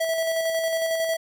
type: tone with tremolo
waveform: square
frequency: 654 Hz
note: E5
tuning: 14 cents flat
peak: -22 dBFS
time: 0-1.17 s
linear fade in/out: 10 ms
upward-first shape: square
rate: 11 Hz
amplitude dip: 30%
effects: none

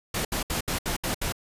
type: noise bursts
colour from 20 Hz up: pink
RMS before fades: -28 dBFS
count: 7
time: 0.14-1.324 s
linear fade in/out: 5 ms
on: 110 ms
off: 69 ms
effects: resampled to 32000 Hz

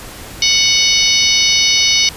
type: harmonic tone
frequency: 740 Hz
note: F#5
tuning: in tune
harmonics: 3 / 4 / 5 / 6 / 7 / 8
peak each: -17 / -17 / -17 / -17 / -17 / -17 dBFS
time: 0.42-2.09 s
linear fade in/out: 2 ms
effects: pink hiss -32 dBFS RMS until 2.16 s + resampled to 32000 Hz

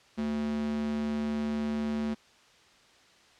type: tone with high-pass filter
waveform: square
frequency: 74 Hz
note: D2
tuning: 14 cents sharp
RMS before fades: -31 dBFS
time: 0.17-2.15 s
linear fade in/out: 20 ms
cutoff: 210 Hz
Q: 3.4
effects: white hiss -59 dBFS RMS until 3.39 s + low-pass 5000 Hz 12 dB/octave

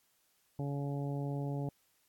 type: harmonic tone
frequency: 141.4 Hz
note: C#3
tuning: 35 cents sharp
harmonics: 1 / 2 / 3 / 4 / 5 / 6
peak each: -35 / -41 / -45 / -47 / -49 / -51 dBFS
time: 0.59-1.69 s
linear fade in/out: 2 ms
effects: white hiss -73 dBFS RMS until 2.08 s + AAC 64 kbps

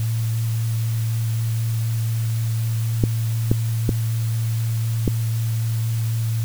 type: clicks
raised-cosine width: 3 ms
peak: -4 dBFS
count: 4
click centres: 3.038 / 3.515 / 3.892 / 5.078 s
effects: added 113 Hz sine -19 dBFS peak until 6.44 s + white hiss -38 dBFS RMS until 6.44 s

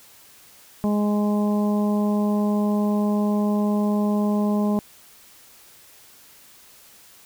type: harmonic tone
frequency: 207.7 Hz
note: G#3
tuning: in tune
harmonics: 1 / 2 / 3 / 4 / 5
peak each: -19 / -29 / -30 / -34 / -35 dBFS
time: 0.84-4.79 s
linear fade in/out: 0 ms
effects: white hiss -50 dBFS RMS until 7.25 s

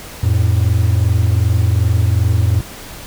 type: tone pair together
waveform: triangle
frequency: 86.99 / 109.6 Hz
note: F2 / A2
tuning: -6 / -6 cents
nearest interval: major third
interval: 400 cents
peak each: -11 dBFS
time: 0.23-2.61 s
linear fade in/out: 5 ms
effects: tanh soft clip ceiling -3 dBFS + pink hiss -33 dBFS RMS until 3.06 s

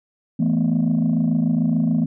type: chord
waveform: sine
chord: E suspended fourth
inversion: none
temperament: equal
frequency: 164.81 / 220 / 246.9 Hz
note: E3 / A3 / B3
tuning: 0 / 0 / 0 cents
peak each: -19 dBFS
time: 0.39-2.06 s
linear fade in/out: 10 ms
effects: tanh soft clip ceiling -12 dBFS

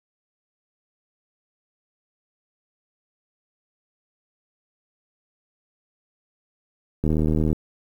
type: click train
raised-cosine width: 3 ms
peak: -10 dBFS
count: 39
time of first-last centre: 7.04-7.529 s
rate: 77.7 Hz
effects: 8-bit

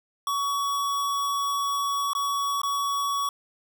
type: tone with dropouts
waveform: square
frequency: 1126 Hz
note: C#6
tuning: 27 cents sharp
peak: -25 dBFS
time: 0.27-3.29 s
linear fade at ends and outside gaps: 2 ms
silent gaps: 2.133-2.15 / 2.617-2.633 s
effects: none

